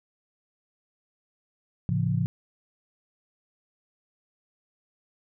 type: chord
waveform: sine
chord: A augmented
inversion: none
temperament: just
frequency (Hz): 110 / 137.5 / 171.88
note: A2 / C#3 / E#3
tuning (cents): 0 / -14 / -27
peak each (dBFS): -27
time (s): 1.89-2.26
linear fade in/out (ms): 0
effects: none